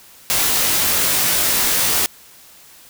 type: noise with comb filter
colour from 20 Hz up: white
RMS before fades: -17 dBFS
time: 0.3-2.06 s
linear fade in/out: 0 ms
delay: 19 ms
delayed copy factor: -0.8
effects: white hiss -45 dBFS RMS until 2.89 s